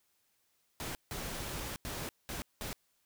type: noise bursts at uneven times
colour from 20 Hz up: pink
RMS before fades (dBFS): -40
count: 5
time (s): 0.8-0.95 / 1.11-1.76 / 1.85-2.09 / 2.29-2.42 / 2.61-2.73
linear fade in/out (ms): 0
effects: white hiss -75 dBFS RMS until 3.05 s

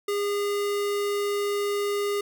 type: tone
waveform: square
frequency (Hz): 407.4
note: G#4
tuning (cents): -33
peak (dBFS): -25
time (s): 0.08-2.21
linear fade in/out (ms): 5
effects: none

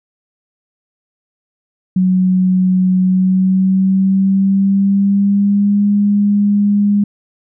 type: tone with pitch glide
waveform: sine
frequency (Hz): 185 to 204.1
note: F#3 to G#3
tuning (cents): 0 to -30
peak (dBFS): -9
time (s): 1.96-7.04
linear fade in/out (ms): 5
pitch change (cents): +170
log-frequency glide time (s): 3.01-5.85
effects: none

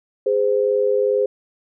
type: tone pair together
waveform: sine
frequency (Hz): 411.7 / 514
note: G#4 / C5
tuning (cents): -15 / -31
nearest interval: major third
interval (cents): 384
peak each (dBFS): -18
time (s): 0.26-1.26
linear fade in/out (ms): 5
effects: none

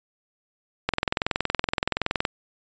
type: click train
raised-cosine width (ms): 0.3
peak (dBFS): -6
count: 30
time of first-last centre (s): 0.89-2.252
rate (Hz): 21.3
effects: resampled to 16000 Hz

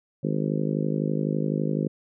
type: harmonic tone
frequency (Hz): 51.91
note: G#1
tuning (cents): 0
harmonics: 3 / 4 / 5 / 6 / 7 / 8 / 9 / 10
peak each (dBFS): -27 / -29 / -31 / -33 / -34 / -35 / -36 / -37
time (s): 0.23-1.88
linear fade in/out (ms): 10
effects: none

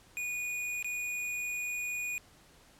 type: tone with dropouts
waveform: square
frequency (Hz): 2459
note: D#7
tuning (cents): -21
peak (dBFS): -34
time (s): 0.17-2.18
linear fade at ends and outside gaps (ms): 0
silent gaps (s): 0.826-0.845
effects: pink hiss -60 dBFS RMS until 2.79 s + low-pass 12000 Hz 12 dB/octave

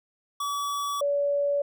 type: tone pair in turn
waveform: square / sine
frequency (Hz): 1142 / 571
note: D6 / D5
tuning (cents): -49 / -49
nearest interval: octave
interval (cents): 1200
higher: first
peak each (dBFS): -28 / -22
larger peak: second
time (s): 0.4-1.01 / 1.01-1.62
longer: neither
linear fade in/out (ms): 5
effects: none

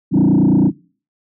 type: tone with frequency modulation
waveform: sine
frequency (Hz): 233.1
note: A#3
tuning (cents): 0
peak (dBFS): -7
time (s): 0.11-0.72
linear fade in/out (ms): 50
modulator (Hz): 29.1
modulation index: 2.9
effects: noise-tail reverb RT60 0.4 s tail -23 dB re dry + tanh soft clip ceiling -7 dBFS

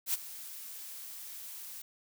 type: noise with ADSR envelope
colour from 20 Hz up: blue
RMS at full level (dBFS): -29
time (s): 0.06-1.82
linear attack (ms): 77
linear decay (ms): 22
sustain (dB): -16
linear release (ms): 5
effects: none

